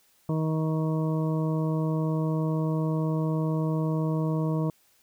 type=harmonic tone; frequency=157.9 Hz; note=D#3; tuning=26 cents sharp; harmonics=1 / 2 / 3 / 4 / 6 / 7; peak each=-25 / -31 / -35 / -37 / -41 / -42 dBFS; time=0.29-4.7 s; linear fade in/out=2 ms; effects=white hiss -64 dBFS RMS until 5.02 s